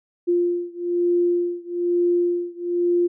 sine beating tone pair, 349.2 / 350.3 Hz, F4 / F4, 0 / +5 cents, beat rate 1.1 Hz, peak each -21 / -22 dBFS, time 0.27-3.08 s, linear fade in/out 20 ms, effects none

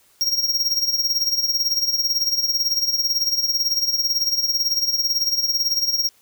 square tone with tremolo, 5588 Hz, F8, in tune, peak -16 dBFS, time 0.21-6.09 s, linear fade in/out 0 ms, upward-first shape sine, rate 18 Hz, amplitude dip 70%, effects white hiss -57 dBFS RMS until 6.21 s

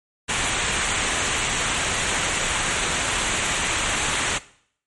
pink noise with comb filter, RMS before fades -23 dBFS, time 0.28-4.39 s, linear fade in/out 20 ms, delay 0.2 ms, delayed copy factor -0.6, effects noise-tail reverb RT60 0.6 s tail -18 dB re dry + MP3 48 kbps

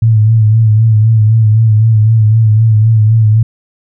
sine tone with vibrato, 110 Hz, A2, in tune, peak -4 dBFS, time 0.02-3.43 s, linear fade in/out 5 ms, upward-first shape sine, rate 3.9 Hz, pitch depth 53 cents each way, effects none

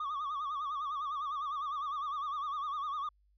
sine tone with vibrato, 1170 Hz, D6, 7 cents flat, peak -31 dBFS, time 0-3.09 s, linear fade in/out 5 ms, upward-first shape sine, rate 9.9 Hz, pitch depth 110 cents each way, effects tanh soft clip ceiling -33 dBFS + added 50 Hz sine -66 dBFS peak until 3.37 s

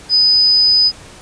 sine tone, 4995 Hz, D#8, 6 cents sharp, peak -8 dBFS, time 0.09-0.92 s, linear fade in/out 50 ms, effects pink hiss -38 dBFS RMS until 1.21 s + resampled to 22050 Hz

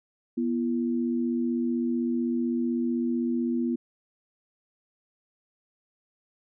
sine tone pair together, 242.5 / 338.3 Hz, B3 / E4, -31 / +45 cents, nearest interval tritone, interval 576 cents, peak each -25 / -30 dBFS, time 0.37-3.76 s, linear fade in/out 10 ms, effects none

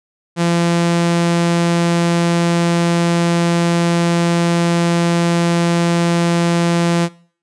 sawtooth tone, 170.7 Hz, F3, 39 cents flat, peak -9 dBFS, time 0.36-7.09 s, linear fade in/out 50 ms, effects noise-tail reverb RT60 0.5 s tail -21 dB re dry + resampled to 22050 Hz

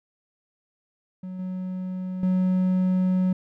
triangle tone with level steps, 184.8 Hz, F#3, 2 cents flat, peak -30 / -26 / -17 dBFS, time 1.23-3.33 s, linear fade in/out 5 ms, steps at 1.39 / 2.23 s, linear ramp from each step 2 ms, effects none

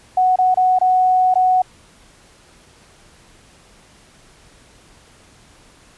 sine tone with dropouts, 740 Hz, F#5, in tune, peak -11 dBFS, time 0.17-1.62 s, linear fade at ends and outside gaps 5 ms, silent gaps 0.359-0.386 / 0.544-0.571 / 0.788-0.812 / 1.341-1.355 s, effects pink hiss -49 dBFS RMS until 5.97 s + resampled to 24000 Hz

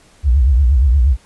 sine tone with vibrato, 65.41 Hz, C2, in tune, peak -8 dBFS, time 0.23-1.17 s, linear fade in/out 50 ms, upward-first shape triangle, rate 8.5 Hz, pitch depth 260 cents each way, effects pink hiss -49 dBFS RMS until 1.25 s + resampled to 24000 Hz

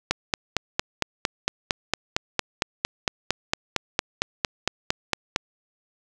click train, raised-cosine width 0.2 ms, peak -3 dBFS, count 24, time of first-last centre 0.11-5.361 s, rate 4.38 Hz, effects none

